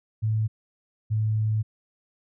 sine tone pair in turn, 109.3 / 108.55 Hz, A2 / A2, -11 / -23 cents, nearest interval unison, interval 12 cents, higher first, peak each -21 dBFS, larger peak neither, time 0.22-0.48 / 1.1-1.63 s, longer second, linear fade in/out 20 ms, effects none

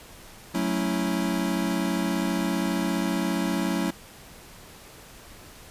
square chord, F# minor seventh, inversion none, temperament equal, 185 / 220 / 277.2 / 329.6 Hz, F#3 / A3 / C#4 / E4, 0 / 0 / 0 / 0 cents, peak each -29 / -31 / -31 / -31 dBFS, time 0.54-3.91 s, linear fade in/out 10 ms, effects pink hiss -47 dBFS RMS until 5.7 s + resampled to 32000 Hz

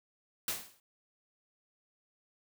white noise with exponential decay, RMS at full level -31 dBFS, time 0.48-0.8 s, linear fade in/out 2 ms, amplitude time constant 68 ms, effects none

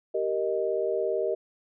sine chord, Eb major, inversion first, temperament just, 388.9 / 466.7 / 622.3 Hz, G4 / Bb4 / Eb5, -14 / +2 / 0 cents, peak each -29 dBFS, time 0.14-1.35 s, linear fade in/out 10 ms, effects none

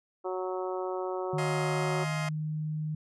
harmonic tone, 185 Hz, F#3, in tune, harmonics 2 / 3 / 4 / 5 / 6 / 7, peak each -33 / -37 / -39 / -41 / -43 / -44 dBFS, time 0.24-2.05 s, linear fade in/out 20 ms
sine tone with pitch glide, 152.4 to 154.08 Hz, D#3 to D#3, -36 to -17 cents, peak -30 dBFS, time 1.33-2.95 s, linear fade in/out 5 ms, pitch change +19 cents, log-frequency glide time 1.7-2 s
20% pulse chord, F minor seventh, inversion third, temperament just, 628.6 / 698.5 / 838.1 / 1047.7 Hz, Eb5 / F5 / Ab5 / C6, +18 / 0 / +16 / +2 cents, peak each -33 / -35 / -38 / -35 dBFS, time 1.38-2.29 s, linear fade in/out 5 ms
effects resampled to 24000 Hz

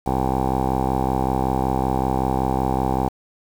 10% pulse tone with low-pass filter, 65.3 Hz, C2, 3 cents flat, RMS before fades -21 dBFS, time 0.06-3.09 s, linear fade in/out 10 ms, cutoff 770 Hz, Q 7.2, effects 7-bit

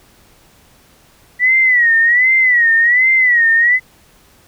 sine tone with vibrato, 1947 Hz, B6, 25 cents flat, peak -8 dBFS, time 1.39-3.8 s, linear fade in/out 50 ms, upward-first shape sine, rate 1.3 Hz, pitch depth 120 cents each way, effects pink hiss -49 dBFS RMS until 4.47 s

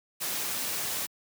white noise, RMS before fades -32 dBFS, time 0.2-1.07 s, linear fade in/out 20 ms, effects high-pass 100 Hz 12 dB/octave

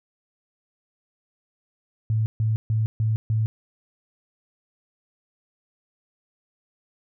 sine tone bursts, 110 Hz, A2, in tune, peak -19 dBFS, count 5, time 2.1-3.46 s, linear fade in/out 0 ms, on 160 ms, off 140 ms, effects none

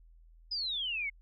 sine exponential sweep, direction down, 5080 to 2139 Hz, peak -32 dBFS, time 0.51-1.1 s, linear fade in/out 10 ms, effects added 41 Hz sine -55 dBFS peak until 1.21 s

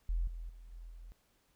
sine tone with level steps, 42.01 Hz, E1, 34 cents sharp, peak -30 / -40 / -49 / -45 / -47 dBFS, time 0.09-1.12 s, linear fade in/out 0 ms, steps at 0.27 / 0.49 / 0.72 / 0.9 s, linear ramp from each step 5 ms, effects pink hiss -73 dBFS RMS until 1.55 s

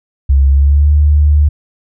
sine tone with pitch glide, 68.3 to 74.05 Hz, C#2 to D2, -25 to +15 cents, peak -5 dBFS, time 0.29-1.49 s, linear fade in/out 10 ms, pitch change +140 cents, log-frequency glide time 0.48-0.91 s, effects none

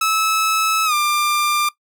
sawtooth tone with pitch glide, 1300 to 1192.1 Hz, E6 to D6, -24 to +26 cents, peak -12 dBFS, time 0.01-1.69 s, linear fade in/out 5 ms, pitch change -150 cents, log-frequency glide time 0.85-0.94 s, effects noise-tail reverb RT60 0.1 s tail -19 dB re dry

